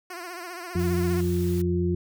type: tone with vibrato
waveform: 10% pulse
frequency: 352.6 Hz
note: F4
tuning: 17 cents sharp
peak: -27 dBFS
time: 0.1-1.21 s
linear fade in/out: 5 ms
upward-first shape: triangle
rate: 15 Hz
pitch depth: 100 cents each way
type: harmonic tone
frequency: 88 Hz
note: F2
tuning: 14 cents sharp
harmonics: 1 / 2 / 4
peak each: -26 / -26 / -26 dBFS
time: 0.75-1.95 s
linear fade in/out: 5 ms
type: noise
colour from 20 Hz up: white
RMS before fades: -43 dBFS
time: 0.79-1.62 s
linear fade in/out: 5 ms
effects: none